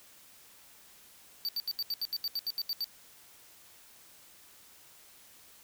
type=tone bursts; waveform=square; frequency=4609 Hz; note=D8; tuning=33 cents flat; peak=-31 dBFS; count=13; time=1.45-2.843 s; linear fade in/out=0 ms; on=37 ms; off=76 ms; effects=white hiss -57 dBFS RMS until 5.63 s